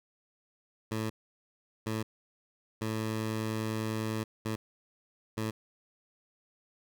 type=tone bursts at uneven times; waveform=15% pulse; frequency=110 Hz; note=A2; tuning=in tune; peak=-25 dBFS; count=5; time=0.91-1.1 / 1.86-2.03 / 2.81-4.24 / 4.45-4.56 / 5.37-5.51 s; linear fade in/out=10 ms; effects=none